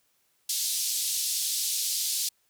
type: band-pass noise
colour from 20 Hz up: pink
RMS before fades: -29 dBFS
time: 0.49-2.29 s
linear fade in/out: 5 ms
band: 4000 to 14000 Hz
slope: 24 dB/octave
effects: white hiss -70 dBFS RMS until 2.49 s